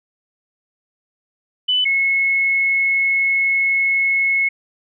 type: tone pair in turn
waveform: sine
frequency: 2998 / 2184 Hz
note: F#7 / C#7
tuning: +22 / -26 cents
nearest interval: perfect fourth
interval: 548 cents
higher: first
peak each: -14 dBFS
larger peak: neither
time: 1.68-1.85 / 1.85-4.49 s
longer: second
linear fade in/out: 10 ms
effects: none